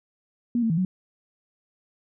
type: tone with pitch steps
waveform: sine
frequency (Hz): 238.7 / 225.9 / 162.6 / 185.1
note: A#3 / A3 / E3 / F#3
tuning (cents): +41 / +46 / -23 / +1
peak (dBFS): -20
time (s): 0.55-0.85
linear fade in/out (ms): 2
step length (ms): 75
effects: none